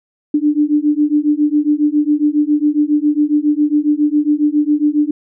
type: beating tone pair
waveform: sine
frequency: 293.7 / 301 Hz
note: D4 / D4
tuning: 0 / +43 cents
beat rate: 7.3 Hz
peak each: -14 / -14 dBFS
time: 0.34-5.11 s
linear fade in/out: 5 ms
effects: none